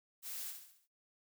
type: noise with echo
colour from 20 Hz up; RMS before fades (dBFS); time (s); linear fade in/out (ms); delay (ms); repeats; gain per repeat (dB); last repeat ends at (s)
blue; -44; 0.22-0.54; 50; 68; 5; -6; 0.88
effects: noise-tail reverb RT60 0.2 s tail -20 dB re dry